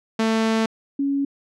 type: tone pair in turn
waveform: sawtooth / sine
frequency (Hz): 222.7 / 278.7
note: A3 / C#4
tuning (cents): +21 / +9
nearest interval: major third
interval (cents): 388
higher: second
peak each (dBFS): -14 / -19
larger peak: first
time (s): 0.19-0.66 / 0.99-1.25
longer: first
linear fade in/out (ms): 5
effects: low-pass 6000 Hz 12 dB/octave